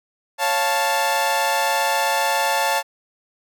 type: chord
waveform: sawtooth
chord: Db augmented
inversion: none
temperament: equal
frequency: 554.4 / 698.5 / 880 Hz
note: Db5 / F5 / A5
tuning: 0 / 0 / 0 cents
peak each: -21 / -21 / -16 dBFS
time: 0.38-2.83 s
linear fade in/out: 50 ms
effects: none